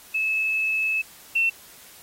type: tone pair in turn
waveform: sine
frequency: 2600 / 2699 Hz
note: E7 / E7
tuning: -24 / +40 cents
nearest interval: minor second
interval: 64 cents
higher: second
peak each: -21 / -18 dBFS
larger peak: second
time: 0.14-1.02 / 1.35-1.5 s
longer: first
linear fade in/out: 10 ms
effects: white hiss -48 dBFS RMS until 2.02 s + AAC 48 kbps